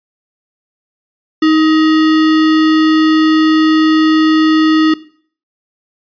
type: tone with sample-and-hold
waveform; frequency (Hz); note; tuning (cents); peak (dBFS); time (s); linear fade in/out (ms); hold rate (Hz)
sine; 314.3; D#4; +18; -6; 1.42-4.94; 5; 1575
effects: noise-tail reverb RT60 0.5 s tail -18 dB re dry + resampled to 11025 Hz